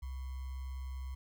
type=tone with sample-and-hold; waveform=sine; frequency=65.41 Hz; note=C2; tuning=in tune; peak=-38 dBFS; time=0.02-1.15 s; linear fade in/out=10 ms; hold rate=1050 Hz; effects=none